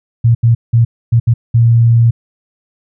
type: tone bursts at uneven times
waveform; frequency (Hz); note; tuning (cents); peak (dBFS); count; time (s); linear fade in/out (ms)
sine; 116.54; A#2; 0; -5; 6; 0.24-0.35 / 0.43-0.55 / 0.73-0.85 / 1.12-1.2 / 1.27-1.34 / 1.54-2.11; 10
effects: none